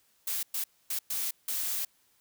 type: noise bursts at uneven times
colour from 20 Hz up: blue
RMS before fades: -32 dBFS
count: 5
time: 0.27-0.43 / 0.54-0.64 / 0.9-0.99 / 1.1-1.31 / 1.48-1.85 s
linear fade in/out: 5 ms
effects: white hiss -68 dBFS RMS until 2.2 s